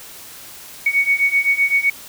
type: beating tone pair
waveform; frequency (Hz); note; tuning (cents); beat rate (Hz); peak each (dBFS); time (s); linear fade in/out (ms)
sine; 2226 / 2233.8; C#7 / C#7; +7 / +13; 7.8; -18 / -16; 0.86-1.9; 5
effects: white hiss -38 dBFS RMS until 2.08 s